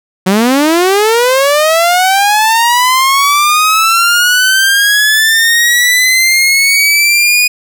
sawtooth linear sweep, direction up, 180.2 to 2474 Hz, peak -3 dBFS, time 0.26-7.48 s, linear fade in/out 10 ms, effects none

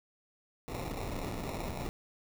pink noise with sample-and-hold, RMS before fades -38 dBFS, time 0.68-1.89 s, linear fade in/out 0 ms, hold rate 1575 Hz, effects none

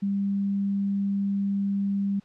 sine tone, 198.7 Hz, G3, 24 cents sharp, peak -23 dBFS, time 0.02-2.2 s, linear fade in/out 10 ms, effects pink hiss -63 dBFS RMS until 2.24 s + low-pass 5000 Hz 12 dB/octave

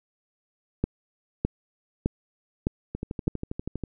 two click trains, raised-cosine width 3 ms, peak -18 / -10 dBFS, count 12 / 5, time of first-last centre 2.95-3.837 / 0.84-3.279 s, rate 12.4 / 1.64 Hz, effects none

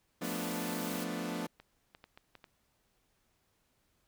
sawtooth chord, B half-diminished seventh, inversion second, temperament equal, 174.61 / 220 / 246.9 / 293.7 Hz, F3 / A3 / B3 / D4, 0 / 0 / 0 / 0 cents, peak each -37 dBFS, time 0.21-1.47 s, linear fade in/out 10 ms
white noise, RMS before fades -44 dBFS, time 0.23-1.05 s, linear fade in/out 20 ms
clicks, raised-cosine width 0.3 ms, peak -35 dBFS, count 8, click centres 1.304 / 1.398 / 1.6 / 1.949 / 2.041 / 2.175 / 2.353 / 2.442 s
effects pink hiss -75 dBFS RMS until 4.07 s

